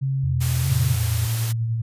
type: tone with vibrato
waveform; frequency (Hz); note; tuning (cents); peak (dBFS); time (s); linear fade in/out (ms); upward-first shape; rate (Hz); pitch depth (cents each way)
sine; 130.81; C3; 0; -20; 0.01-0.96; 20; square; 1.6; 53
type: tone with pitch glide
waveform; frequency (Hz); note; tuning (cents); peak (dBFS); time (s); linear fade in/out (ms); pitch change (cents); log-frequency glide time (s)
sine; 87 to 86.3; F2 to F2; -6 to -20; -24; 0.23-1.27; 10; -14; 0.51-0.57
type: noise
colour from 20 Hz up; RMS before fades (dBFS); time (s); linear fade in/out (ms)
white; -31; 0.4-1.53; 20
type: tone with tremolo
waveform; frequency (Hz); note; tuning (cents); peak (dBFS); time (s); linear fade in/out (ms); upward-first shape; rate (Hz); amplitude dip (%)
sine; 114.1; A#2; -37; -19; 0.7-1.82; 10; triangle; 10; 35
effects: resampled to 32000 Hz